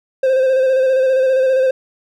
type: tone with vibrato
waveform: triangle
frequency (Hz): 523.3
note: C5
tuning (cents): 0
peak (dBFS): -9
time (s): 0.23-1.71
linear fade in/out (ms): 5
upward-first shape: square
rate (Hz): 15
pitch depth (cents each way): 26
effects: none